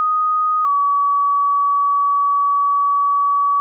sine tone pair in turn, 1244.5 / 1137.5 Hz, D#6 / C#6, 0 / +44 cents, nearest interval major second, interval 156 cents, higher first, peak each -14 / -13 dBFS, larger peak second, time 0-0.65 / 0.65-3.6 s, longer second, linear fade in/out 0 ms, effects none

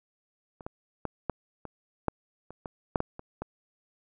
clicks, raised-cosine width 1 ms, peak -30 / -22 / -17 / -14 / -25 / -11 / -29 / -23 / -10 / -14 / -26 / -20 dBFS, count 12, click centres 0.608 / 0.665 / 1.053 / 1.297 / 1.653 / 2.083 / 2.506 / 2.658 / 2.958 / 3.004 / 3.194 / 3.42 s, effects none

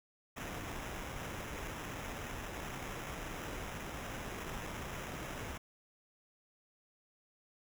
pink noise with sample-and-hold, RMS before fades -43 dBFS, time 0.36-5.58 s, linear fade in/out 10 ms, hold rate 4410 Hz, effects none

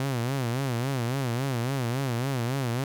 sawtooth tone with vibrato, 127 Hz, B2, 49 cents sharp, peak -22 dBFS, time 0-2.84 s, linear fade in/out 2 ms, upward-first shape sine, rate 3.6 Hz, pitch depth 160 cents each way, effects none

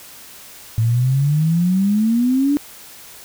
sine exponential sweep, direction up, 110 to 293.7 Hz, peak -13 dBFS, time 0.78-2.57 s, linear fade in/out 0 ms, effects white hiss -40 dBFS RMS until 3.24 s

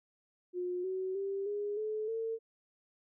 sine tone with pitch steps, 358.8 / 375.6 / 393.1 / 411.4 / 430.6 / 450.8 Hz, F4 / F#4 / G4 / G#4 / A4 / A4, +47 / +26 / +5 / -16 / -37 / +42 cents, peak -33 dBFS, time 0.53-2.39 s, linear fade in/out 50 ms, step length 310 ms, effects none

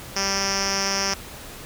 5% pulse tone with low-pass filter, 196 Hz, G3, in tune, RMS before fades -24 dBFS, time 0.16-1.14 s, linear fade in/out 2 ms, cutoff 5500 Hz, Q 7.5, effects pink hiss -39 dBFS RMS until 1.65 s

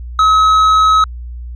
triangle tone with tanh clipping, 1281 Hz, E6, 50 cents flat, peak -8 dBFS, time 0.19-1.04 s, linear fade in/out 2 ms, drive 11 dB, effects added 60 Hz sine -24 dBFS peak until 1.55 s

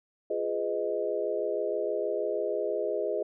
sine chord, F half-diminished seventh, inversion none, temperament equal with one note detuned, 349.2 / 415.3 / 501.9 / 622.3 Hz, F4 / Ab4 / Cb5 / Eb5, 0 / 0 / +28 / 0 cents, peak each -36 / -31 / -34 / -32 dBFS, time 0.3-3.23 s, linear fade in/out 5 ms, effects none

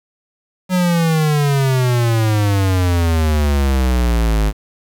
square exponential sweep, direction down, 185.8 to 51 Hz, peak -13 dBFS, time 0.69-4.53 s, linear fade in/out 50 ms, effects 7-bit

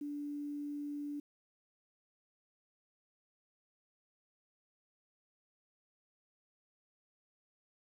sine tone with quantisation, 290.7 Hz, D4, 18 cents flat, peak -38 dBFS, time 0.01-1.2 s, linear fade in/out 5 ms, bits 11, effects none

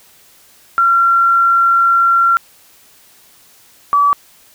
sine tone pair in turn, 1369 / 1147.8 Hz, F6 / D6, -35 / -40 cents, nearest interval minor third, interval 305 cents, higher first, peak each -8 dBFS, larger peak neither, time 0.78-2.37 / 3.93-4.13 s, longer first, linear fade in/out 0 ms, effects white hiss -47 dBFS RMS until 4.54 s

